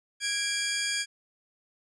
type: tone pair together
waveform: 15% pulse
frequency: 1644.6 / 2359 Hz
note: G#6 / D7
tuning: -17 / +7 cents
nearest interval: tritone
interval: 624 cents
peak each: -23 / -24 dBFS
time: 0.2-1.06 s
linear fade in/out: 50 ms
effects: resampled to 22050 Hz